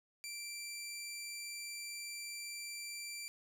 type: tone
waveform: 15% pulse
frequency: 2349 Hz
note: D7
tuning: in tune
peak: -36 dBFS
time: 0.24-3.28 s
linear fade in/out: 0 ms
effects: none